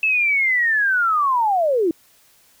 sine linear sweep, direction down, 2637 to 309.4 Hz, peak -15 dBFS, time 0.03-1.91 s, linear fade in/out 2 ms, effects white hiss -55 dBFS RMS until 2.6 s

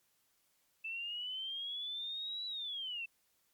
sine linear two-way sweep, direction up then down, 2637 to 3954 to 2637 Hz, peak -38 dBFS, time 0.84-3.06 s, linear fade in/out 10 ms, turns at 2.46 s, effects white hiss -75 dBFS RMS until 3.53 s + MP3 96 kbps

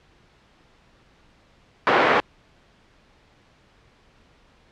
pink band-pass noise, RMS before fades -18 dBFS, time 1.87-2.2 s, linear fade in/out 0 ms, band 440 to 2000 Hz, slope 12 dB/octave, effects pink hiss -57 dBFS RMS until 4.71 s + low-pass 4000 Hz 12 dB/octave

